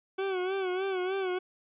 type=tone with vibrato; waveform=40% pulse; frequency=376.2 Hz; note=F#4; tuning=29 cents sharp; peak=-28 dBFS; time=0.18-1.39 s; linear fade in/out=10 ms; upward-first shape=sine; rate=3.3 Hz; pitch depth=70 cents each way; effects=resampled to 8000 Hz